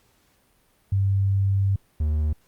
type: tone pair in turn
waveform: sine / triangle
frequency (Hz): 98 / 76.37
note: G2 / D#2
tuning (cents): 0 / -32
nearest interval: major third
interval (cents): 432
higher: first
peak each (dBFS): -18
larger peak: neither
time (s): 0.92-1.76 / 2-2.33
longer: first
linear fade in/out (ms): 5
effects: pink hiss -63 dBFS RMS until 2.47 s + Opus 48 kbps